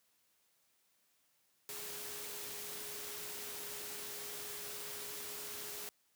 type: tone in noise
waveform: sine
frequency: 415.3 Hz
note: G#4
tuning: in tune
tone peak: -54 dBFS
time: 1.69-5.89 s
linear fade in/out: 0 ms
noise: white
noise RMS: -45 dBFS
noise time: 1.69-5.89 s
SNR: -12 dB
effects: white hiss -75 dBFS RMS until 6.15 s + high-pass 80 Hz 12 dB/octave